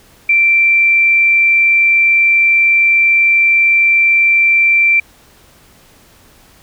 sine tone, 2349 Hz, D7, in tune, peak -7 dBFS, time 0.29-5 s, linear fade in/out 5 ms, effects pink hiss -46 dBFS RMS until 6.62 s

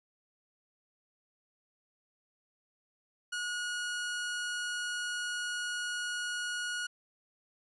sawtooth tone, 1450 Hz, F#6, 35 cents flat, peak -30 dBFS, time 3.32-6.87 s, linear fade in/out 10 ms, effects resampled to 24000 Hz

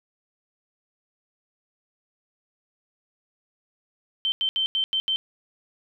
sine tone bursts at uneven times, 3106 Hz, G7, 17 cents flat, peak -21 dBFS, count 6, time 4.25-4.32 / 4.41-4.49 / 4.56-4.66 / 4.75-4.84 / 4.93-5 / 5.08-5.16 s, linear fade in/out 0 ms, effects none

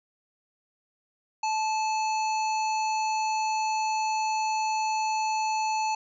harmonic tone, 870 Hz, A5, 20 cents flat, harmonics 1 / 3 / 5 / 7 / 8, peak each -25 / -35 / -39 / -42 / -43 dBFS, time 1.43-5.95 s, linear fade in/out 5 ms, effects none

